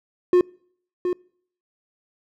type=tone with echo; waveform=triangle; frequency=359.2 Hz; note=F4; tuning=49 cents sharp; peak=-10 dBFS; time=0.33-0.41 s; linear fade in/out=2 ms; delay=720 ms; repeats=1; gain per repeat=-8 dB; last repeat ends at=1.13 s; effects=noise-tail reverb RT60 0.6 s tail -26 dB re dry